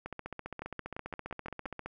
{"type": "two click trains", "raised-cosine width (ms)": 0.5, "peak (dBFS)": [-24, -24], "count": [28, 7], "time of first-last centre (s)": [[0.06, 1.86], [0.62, 1.656]], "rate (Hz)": [15, 5.79], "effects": []}